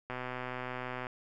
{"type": "click train", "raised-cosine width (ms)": 0.5, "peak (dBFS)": -23, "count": 123, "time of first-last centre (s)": [0.1, 1.068], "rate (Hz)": 126, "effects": []}